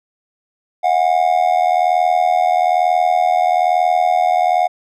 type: tone with amplitude modulation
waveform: triangle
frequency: 722 Hz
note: F#5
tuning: 43 cents flat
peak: -6 dBFS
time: 0.83-4.68 s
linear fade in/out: 20 ms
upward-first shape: sine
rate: 81.1 Hz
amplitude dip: 85%
effects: none